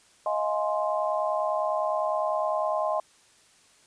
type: chord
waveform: sine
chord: F minor seventh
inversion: third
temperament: just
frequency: 628.6 / 698.5 / 838.1 / 1047.7 Hz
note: Eb5 / F5 / Ab5 / C6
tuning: +18 / 0 / +16 / +2 cents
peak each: -27 / -32 / -32 / -30 dBFS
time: 0.26-3 s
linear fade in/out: 2 ms
effects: white hiss -59 dBFS RMS until 3.86 s + resampled to 22050 Hz